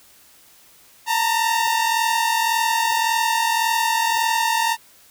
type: tone pair together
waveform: sawtooth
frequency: 899.2 / 941 Hz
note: A5 / A#5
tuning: +37 / +16 cents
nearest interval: minor second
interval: 79 cents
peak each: -16 / -18 dBFS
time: 1.06-4.77 s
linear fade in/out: 50 ms
effects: white hiss -51 dBFS RMS until 5.1 s